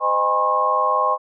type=tone cluster; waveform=sine; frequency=513 / 617 / 817 / 1000 / 1080 Hz; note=C5 / D#5 / G#5 / B5 / C#6; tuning=-34 / -15 / -29 / +21 / -45 cents; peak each=-26 / -24 / -24 / -26 / -18 dBFS; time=0-1.18 s; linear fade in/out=50 ms; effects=none